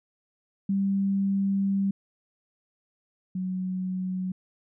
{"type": "tone pair in turn", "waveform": "sine", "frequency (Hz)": [196.3, 185.28], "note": ["G3", "F#3"], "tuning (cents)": [3, 3], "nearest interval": "minor second", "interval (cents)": 100, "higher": "first", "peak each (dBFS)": [-22, -27], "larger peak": "first", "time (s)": [[0.69, 1.91], [3.35, 4.32]], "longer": "first", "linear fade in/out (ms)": 5, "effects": []}